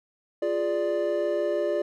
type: chord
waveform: triangle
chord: D diminished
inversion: first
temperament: equal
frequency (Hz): 349.2 / 415.3 / 587.3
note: F4 / Ab4 / D5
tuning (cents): 0 / 0 / 0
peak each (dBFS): -27 / -28 / -24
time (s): 0.42-1.82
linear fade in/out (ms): 5
effects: none